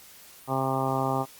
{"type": "harmonic tone", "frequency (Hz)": 133.2, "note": "C3", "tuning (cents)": 31, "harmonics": [1, 2, 3, 4, 5, 6, 7, 8, 9], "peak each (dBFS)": [-31, -32, -34, -35, -33, -30, -34, -35, -34], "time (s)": [0.47, 1.26], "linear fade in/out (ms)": 50, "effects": ["white hiss -50 dBFS RMS until 1.39 s", "Opus 48 kbps"]}